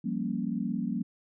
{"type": "chord", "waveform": "sine", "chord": "G half-diminished seventh", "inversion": "third", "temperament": "equal with one note detuned", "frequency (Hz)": [173.41, 196, 233.1, 277.2], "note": ["F3", "G3", "Bb3", "Db4"], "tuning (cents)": [-12, 0, 0, 0], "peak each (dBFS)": [-36, -33, -32, -37], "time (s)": [0.04, 1.03], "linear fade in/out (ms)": 10, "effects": []}